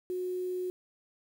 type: tone with quantisation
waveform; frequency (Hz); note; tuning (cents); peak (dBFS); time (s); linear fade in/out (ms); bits
sine; 364.2; F#4; -27; -31; 0.1-0.7; 0; 9
effects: none